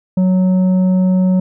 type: tone with tanh clipping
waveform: triangle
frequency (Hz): 185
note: F#3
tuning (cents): 0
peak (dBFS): -11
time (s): 0.17-1.4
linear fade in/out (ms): 5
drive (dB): 11
effects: none